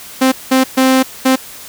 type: tone bursts at uneven times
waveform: sawtooth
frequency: 261.6 Hz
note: C4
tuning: in tune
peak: -4 dBFS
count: 4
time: 0.21-0.32 / 0.51-0.64 / 0.77-1.03 / 1.25-1.36 s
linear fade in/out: 10 ms
effects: white hiss -33 dBFS RMS until 1.68 s